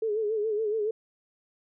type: tone with vibrato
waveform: sine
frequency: 430 Hz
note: A4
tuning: 40 cents flat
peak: -25 dBFS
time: 0.02-0.91 s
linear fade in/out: 5 ms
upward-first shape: sine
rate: 7.1 Hz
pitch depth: 77 cents each way
effects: none